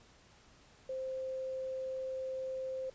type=tone with quantisation; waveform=sine; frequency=523.3 Hz; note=C5; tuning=in tune; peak=-36 dBFS; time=0.89-2.9 s; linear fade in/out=5 ms; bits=11; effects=pink hiss -62 dBFS RMS until 2.94 s + resampled to 16000 Hz